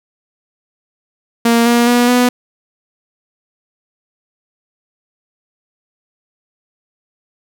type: tone with pitch steps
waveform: sawtooth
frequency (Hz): 233.1 / 237.6 / 242.2 / 246.8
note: A#3 / A#3 / B3 / B3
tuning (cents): 0 / +33 / -34 / -1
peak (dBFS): -5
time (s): 1.45-2.29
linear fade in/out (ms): 5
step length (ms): 210
effects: none